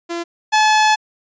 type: tone pair in turn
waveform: sawtooth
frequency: 341 / 859.3 Hz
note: F4 / A5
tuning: -41 / -41 cents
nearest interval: octave + major third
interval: 1600 cents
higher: second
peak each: -18 / -7 dBFS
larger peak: second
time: 0.09-0.24 / 0.52-0.96 s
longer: second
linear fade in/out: 20 ms
effects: resampled to 16000 Hz